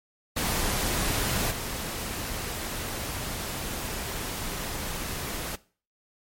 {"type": "noise with level steps", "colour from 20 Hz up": "pink", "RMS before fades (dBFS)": [-27, -33], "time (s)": [0.36, 5.56], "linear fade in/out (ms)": 10, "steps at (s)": 1.5, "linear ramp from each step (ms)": 20, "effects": ["noise-tail reverb RT60 0.4 s tail -20 dB re dry", "MP3 64 kbps"]}